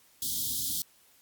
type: band-stop noise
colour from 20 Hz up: white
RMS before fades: -32 dBFS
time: 0.22-0.82 s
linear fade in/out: 2 ms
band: 320 to 3200 Hz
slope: 96 dB/octave
effects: white hiss -62 dBFS RMS until 1.21 s + Opus 48 kbps